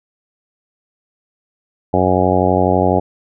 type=harmonic tone; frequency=92 Hz; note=F#2; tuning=9 cents flat; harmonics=1 / 2 / 3 / 4 / 5 / 6 / 7 / 8 / 9; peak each=-20 / -20 / -20 / -20 / -20 / -20 / -20 / -20 / -20 dBFS; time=1.93-3 s; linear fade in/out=10 ms; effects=none